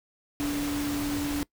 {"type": "tone in noise", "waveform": "sine", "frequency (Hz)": 289.2, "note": "D4", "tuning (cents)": -27, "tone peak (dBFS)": -27, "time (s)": [0.4, 1.43], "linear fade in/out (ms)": 0, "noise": "pink", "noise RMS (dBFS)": -35, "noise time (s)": [0.4, 1.43], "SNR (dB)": 5, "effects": ["noise-tail reverb RT60 0.1 s tail -22 dB re dry"]}